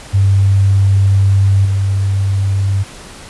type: tone with level steps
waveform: sine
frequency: 98 Hz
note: G2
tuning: in tune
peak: -7 / -11 dBFS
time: 0.13-2.84 s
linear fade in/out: 20 ms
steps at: 1.65 s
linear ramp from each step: 5 ms
effects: pink hiss -34 dBFS RMS until 3.29 s + resampled to 24000 Hz